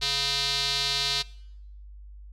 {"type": "tone with band-pass filter", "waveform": "square", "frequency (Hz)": 140.3, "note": "C#3", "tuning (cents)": 21, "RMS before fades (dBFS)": -27, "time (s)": [0.01, 1.23], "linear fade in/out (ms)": 20, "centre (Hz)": 4100, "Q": 3.8, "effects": ["noise-tail reverb RT60 0.8 s tail -22 dB re dry", "added 50 Hz sine -42 dBFS peak until 2.32 s"]}